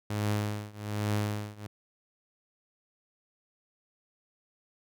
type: tone with tremolo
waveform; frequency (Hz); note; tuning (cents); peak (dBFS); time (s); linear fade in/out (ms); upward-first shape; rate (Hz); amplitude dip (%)
sawtooth; 104.7; G#2; +15; -22; 0.1-1.67; 5; triangle; 1.2; 95
effects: none